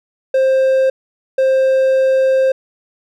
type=tone pair in turn; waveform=triangle; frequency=528 / 528 Hz; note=C5 / C5; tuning=+16 / +16 cents; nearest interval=unison; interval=0 cents; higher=neither; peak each=-8 dBFS; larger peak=neither; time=0.34-0.9 / 1.38-2.52 s; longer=second; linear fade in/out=5 ms; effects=none